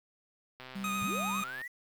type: click train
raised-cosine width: 0.3 ms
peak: -30 dBFS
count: 132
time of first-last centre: 0.6-1.616 s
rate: 129 Hz
type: tone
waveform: sine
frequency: 196 Hz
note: G3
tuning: in tune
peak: -36 dBFS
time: 0.75-1.43 s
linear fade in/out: 10 ms
type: tone with vibrato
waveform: 25% pulse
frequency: 1244.5 Hz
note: D#6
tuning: in tune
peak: -29 dBFS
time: 0.84-1.44 s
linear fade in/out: 2 ms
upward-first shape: sine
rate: 9.8 Hz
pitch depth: 20 cents each way
type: linear sweep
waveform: sine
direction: up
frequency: 62.5 to 2009 Hz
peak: -38 dBFS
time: 1.01-1.68 s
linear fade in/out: 10 ms
effects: 9-bit